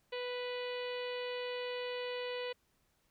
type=harmonic tone; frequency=493.9 Hz; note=B4; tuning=in tune; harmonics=1 / 2 / 3 / 4 / 5 / 6 / 7 / 8 / 9; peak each=-38 / -48 / -53 / -48 / -49 / -48 / -54 / -54 / -56 dBFS; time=0.12-2.53 s; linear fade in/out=10 ms; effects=pink hiss -75 dBFS RMS until 3.1 s